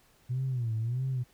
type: tone with vibrato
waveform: sine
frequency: 121.1 Hz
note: B2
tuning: 34 cents flat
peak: -27 dBFS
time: 0.29-1.24 s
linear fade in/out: 20 ms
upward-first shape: sine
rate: 1.6 Hz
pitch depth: 160 cents each way
effects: tanh soft clip ceiling -24 dBFS + pink hiss -64 dBFS RMS until 1.33 s